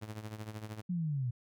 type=tone with tremolo; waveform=sawtooth; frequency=107.7 Hz; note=A2; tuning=37 cents flat; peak=-34 dBFS; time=0.01-0.82 s; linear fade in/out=20 ms; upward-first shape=triangle; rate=13 Hz; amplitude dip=80%
type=linear sweep; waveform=sine; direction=down; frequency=184 to 116.54 Hz; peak=-31 dBFS; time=0.89-1.31 s; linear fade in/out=10 ms
effects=none